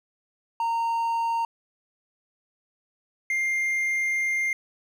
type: tone pair in turn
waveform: triangle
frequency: 922 / 2108 Hz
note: A#5 / C7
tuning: -19 / +12 cents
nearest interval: octave + major second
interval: 1431 cents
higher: second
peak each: -21 dBFS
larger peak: neither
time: 0.6-1.45 / 3.3-4.53 s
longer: second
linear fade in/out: 2 ms
effects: none